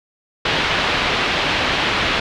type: low-pass noise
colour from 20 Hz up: white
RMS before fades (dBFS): -19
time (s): 0.45-2.2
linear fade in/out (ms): 5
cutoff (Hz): 3500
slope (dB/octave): 24
effects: none